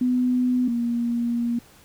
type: tone pair in turn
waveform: sine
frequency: 250 / 236.6 Hz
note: B3 / A#3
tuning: +21 / +26 cents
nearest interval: minor second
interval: 95 cents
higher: first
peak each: -18 / -21 dBFS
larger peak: first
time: 0.01-0.68 / 0.68-1.59 s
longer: second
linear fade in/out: 5 ms
effects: pink hiss -52 dBFS RMS until 1.84 s